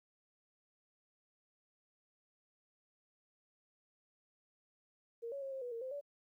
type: tone with pitch steps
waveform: sine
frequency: 465.1 / 557 / 542 / 533 / 489 / 460.9 / 519 / 573 Hz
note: A#4 / C#5 / C#5 / C5 / B4 / A#4 / C5 / D5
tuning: -4 / +8 / -39 / +32 / -17 / -20 / -14 / -43 cents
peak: -40 dBFS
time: 5.22-6.012 s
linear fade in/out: 20 ms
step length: 99 ms
effects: 13-bit